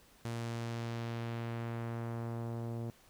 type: tone with low-pass filter sweep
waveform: sawtooth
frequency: 116.54 Hz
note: A#2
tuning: in tune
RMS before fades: -39 dBFS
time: 0.25-2.9 s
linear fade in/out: 0 ms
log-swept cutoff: 11000 to 580 Hz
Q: 0.84
effects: pink hiss -63 dBFS RMS until 3.09 s